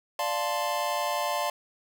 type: chord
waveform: square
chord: D minor seventh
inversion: none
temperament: equal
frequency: 587.3 / 698.5 / 880 / 1046.5 Hz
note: D5 / F5 / A5 / C6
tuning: 0 / 0 / 0 / 0 cents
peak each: -33 dBFS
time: 0.19-1.5 s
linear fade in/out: 2 ms
effects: none